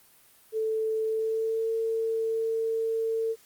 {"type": "tone with pitch glide", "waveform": "sine", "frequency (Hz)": [440, 449.8], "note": ["A4", "A4"], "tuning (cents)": [0, 38], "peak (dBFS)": -25, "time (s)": [0.52, 3.36], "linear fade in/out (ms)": 50, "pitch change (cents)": 38, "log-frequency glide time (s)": [1.04, 1.69], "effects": ["white hiss -58 dBFS RMS until 3.45 s", "Opus 32 kbps"]}